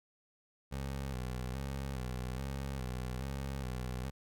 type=tone with vibrato; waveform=20% pulse; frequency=65.2 Hz; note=C2; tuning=5 cents flat; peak=-32 dBFS; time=0.71-4.11 s; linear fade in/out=20 ms; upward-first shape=square; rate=1.2 Hz; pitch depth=69 cents each way; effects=none